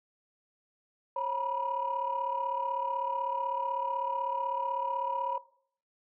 sine tone cluster, 543 / 939 / 975 Hz, C#5 / A#5 / B5, -36 / +12 / -23 cents, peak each -35 / -35 / -32 dBFS, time 1.16-5.38 s, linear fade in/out 5 ms, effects noise-tail reverb RT60 0.6 s tail -19 dB re dry + tanh soft clip ceiling -22 dBFS

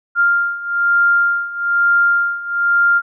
sine beating tone pair, 1396.9 / 1398 Hz, F6 / F6, 0 / +1 cents, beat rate 1.1 Hz, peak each -17 / -14 dBFS, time 0.15-3.02 s, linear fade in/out 50 ms, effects none

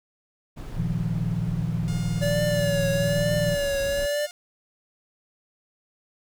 brown noise, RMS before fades -35 dBFS, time 0.56-4.07 s, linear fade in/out 20 ms
sine chord, Bb suspended fourth, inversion none, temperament equal, 116.54 / 155.56 / 174.61 Hz, Bb2 / Eb3 / F3, 0 / 0 / 0 cents, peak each -28 dBFS, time 0.75-3.58 s, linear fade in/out 50 ms
5% pulse tone, 711 Hz, F5, 31 cents sharp, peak -29 dBFS, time 1.88-4.31 s, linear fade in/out 0 ms
square tone with vibrato, 573 Hz, D5, 43 cents flat, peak -24 dBFS, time 2.21-4.27 s, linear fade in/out 20 ms, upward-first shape triangle, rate 1.1 Hz, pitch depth 63 cents each way
effects none

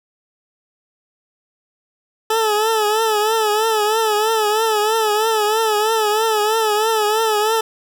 20% pulse tone with vibrato, 433.3 Hz, A4, 27 cents flat, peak -10 dBFS, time 2.3-7.61 s, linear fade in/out 5 ms, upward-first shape triangle, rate 3.1 Hz, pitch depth 83 cents each way, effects 8-bit

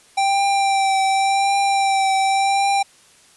square tone with vibrato, 784 Hz, G5, in tune, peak -16 dBFS, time 0.17-2.83 s, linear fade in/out 10 ms, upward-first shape triangle, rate 0.89 Hz, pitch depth 27 cents each way, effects white hiss -51 dBFS RMS until 3.36 s + resampled to 24000 Hz

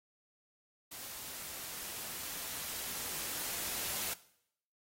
white noise with level ramp, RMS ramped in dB -46 to -37 dBFS, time 0.91-4.14 s, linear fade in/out 10 ms, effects noise-tail reverb RT60 0.7 s tail -18 dB re dry + AAC 48 kbps

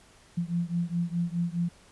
sine beating tone pair, 170 / 174.8 Hz, F3 / F3, -46 / +2 cents, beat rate 4.8 Hz, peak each -29 / -30 dBFS, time 0.37-1.69 s, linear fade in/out 10 ms, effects pink hiss -57 dBFS RMS until 1.91 s + resampled to 24000 Hz

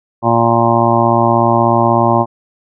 harmonic tone, 116.54 Hz, A#2, in tune, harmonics 1 / 2 / 3 / 5 / 6 / 7 / 8 / 9, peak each -17 / -17 / -17 / -17 / -17 / -17 / -17 / -17 dBFS, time 0.22-2.26 s, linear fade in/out 50 ms, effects none

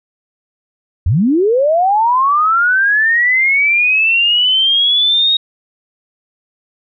sine linear sweep, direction up, 69.2 to 3775 Hz, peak -9 dBFS, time 1.06-5.37 s, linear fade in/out 5 ms, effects none

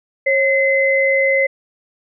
sine tone pair together, 543 / 2050 Hz, C#5 / C7, -36 / -36 cents, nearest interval octave + major seventh, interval 2300 cents, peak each -15 dBFS, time 0.26-1.47 s, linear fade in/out 10 ms, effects none

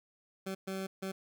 20% pulse tone bursts at uneven times, 191.4 Hz, G3, 41 cents flat, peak -31 dBFS, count 3, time 0.46-0.55 / 0.67-0.87 / 1.02-1.12 s, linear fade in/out 10 ms, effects none

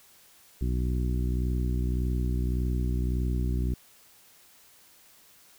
harmonic tone, 61.74 Hz, B1, in tune, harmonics 1 / 2 / 3 / 4 / 5 / 6, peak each -26 / -32 / -36 / -38 / -40 / -42 dBFS, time 0.61-3.74 s, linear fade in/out 5 ms, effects white hiss -57 dBFS RMS until 5.58 s

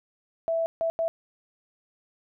sine tone bursts at uneven times, 659.3 Hz, E5, in tune, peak -23 dBFS, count 3, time 0.48-0.66 / 0.81-0.9 / 0.99-1.08 s, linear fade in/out 0 ms, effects none

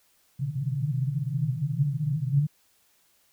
pink band-pass noise, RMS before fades -27 dBFS, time 0.39-2.47 s, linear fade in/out 10 ms, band 130 to 150 Hz, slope 96 dB/octave, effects white hiss -65 dBFS RMS until 3.32 s

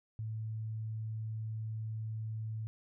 sine tone, 110 Hz, A2, in tune, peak -36 dBFS, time 0.19-2.67 s, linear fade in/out 0 ms, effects none

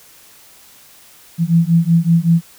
sine beating tone pair, 164.81 / 170.11 Hz, E3 / F3, 0 / -45 cents, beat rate 5.3 Hz, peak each -13 dBFS, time 1.38-2.42 s, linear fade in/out 50 ms, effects white hiss -45 dBFS RMS until 2.58 s

